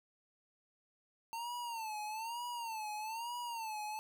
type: tone with vibrato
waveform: square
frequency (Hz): 904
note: A5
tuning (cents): +47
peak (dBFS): -40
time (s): 1.33-3.99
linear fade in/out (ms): 0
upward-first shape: sine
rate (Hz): 1.1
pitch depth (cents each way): 120
effects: none